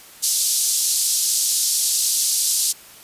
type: band-pass noise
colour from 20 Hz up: white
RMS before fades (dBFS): -20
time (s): 0.22-2.73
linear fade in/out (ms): 20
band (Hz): 4300 to 11000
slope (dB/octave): 24
effects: white hiss -44 dBFS RMS until 3.03 s + resampled to 32000 Hz